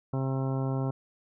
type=harmonic tone; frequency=133.4 Hz; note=C3; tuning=34 cents sharp; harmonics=1 / 2 / 3 / 4 / 5 / 6 / 7 / 8 / 10; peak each=-28 / -34 / -38 / -40 / -42 / -44 / -45 / -46 / -48 dBFS; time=0.13-0.91 s; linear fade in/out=5 ms; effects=none